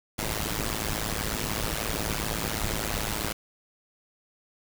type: noise with amplitude modulation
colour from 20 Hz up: pink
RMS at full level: -26 dBFS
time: 0.18-3.33 s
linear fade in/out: 10 ms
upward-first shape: sine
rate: 108 Hz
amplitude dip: 95%
effects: none